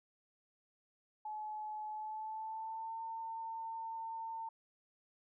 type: tone with pitch glide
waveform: sine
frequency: 855 to 902.7 Hz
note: A5 to A5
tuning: -50 to +44 cents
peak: -40 dBFS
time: 1.25-4.49 s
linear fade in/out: 5 ms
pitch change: +94 cents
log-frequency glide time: 1.89-2.99 s
effects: none